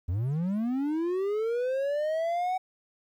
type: linear sweep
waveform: triangle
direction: up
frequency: 80.1 to 754 Hz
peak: -24 dBFS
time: 0.08-2.58 s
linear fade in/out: 10 ms
effects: 11-bit